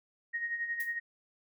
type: tone with tremolo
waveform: sine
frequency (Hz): 1870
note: A#6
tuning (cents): +5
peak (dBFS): -30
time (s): 0.33-1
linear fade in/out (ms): 20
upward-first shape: sine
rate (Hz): 11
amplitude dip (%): 60
type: noise with exponential decay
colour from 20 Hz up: violet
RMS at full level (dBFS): -40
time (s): 0.8-0.96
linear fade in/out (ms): 2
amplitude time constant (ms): 34
effects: none